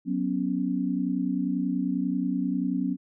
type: chord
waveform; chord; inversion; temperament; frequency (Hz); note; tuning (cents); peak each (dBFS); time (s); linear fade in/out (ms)
sine; F# suspended fourth; none; equal; 185 / 246.9 / 277.2; F#3 / B3 / C#4; 0 / 0 / 0; -29 / -29 / -28; 0.05-2.97; 50
effects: none